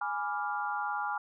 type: chord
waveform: sine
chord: G# diminished seventh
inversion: none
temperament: equal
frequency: 830.6 / 987.8 / 1174.7 / 1396.9 Hz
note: G#5 / B5 / D6 / F6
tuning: 0 / 0 / 0 / 0 cents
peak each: -34 / -39 / -38 / -36 dBFS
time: 0.01-1.18 s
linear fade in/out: 5 ms
effects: none